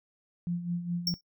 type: tone with tremolo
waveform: sine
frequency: 173.8 Hz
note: F3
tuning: 8 cents flat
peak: -27 dBFS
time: 0.47-1.14 s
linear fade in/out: 0 ms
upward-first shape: sine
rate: 4.8 Hz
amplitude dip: 65%
type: tone with exponential decay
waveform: square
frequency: 5480 Hz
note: F8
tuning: 34 cents flat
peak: -24 dBFS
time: 1.07-1.21 s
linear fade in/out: 2 ms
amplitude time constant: 29 ms
effects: noise-tail reverb RT60 0.1 s tail -25 dB re dry